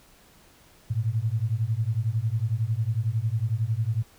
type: beating tone pair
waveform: sine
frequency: 106.3 / 117.3 Hz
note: G#2 / A#2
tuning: +41 / +11 cents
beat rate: 11 Hz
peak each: -26 dBFS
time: 0.9-4.03 s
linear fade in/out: 10 ms
effects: pink hiss -56 dBFS RMS until 4.18 s